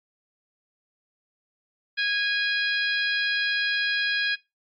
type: harmonic tone with a mistuned harmonic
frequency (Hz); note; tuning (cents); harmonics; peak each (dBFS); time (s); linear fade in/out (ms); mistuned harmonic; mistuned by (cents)
824; G#5; -14; 2 / 3 / 4 / 5 / 6; -25 / -29 / -31 / -33 / -35; 1.97-4.36; 20; 5; -19
effects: noise-tail reverb RT60 0.2 s tail -19 dB re dry + Opus 48 kbps